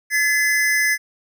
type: tone pair together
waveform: square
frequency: 1712.9 / 2037 Hz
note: A6 / C7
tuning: -47 / -47 cents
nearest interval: minor third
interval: 300 cents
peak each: -20 / -19 dBFS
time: 0.1-0.98 s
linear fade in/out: 50 ms
effects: none